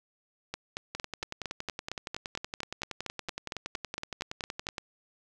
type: two click trains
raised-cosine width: 0.2 ms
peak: -17 / -18 dBFS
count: 19 / 42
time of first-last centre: 0.54-4.668 / 0.95-4.782 s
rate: 4.36 / 10.7 Hz
effects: none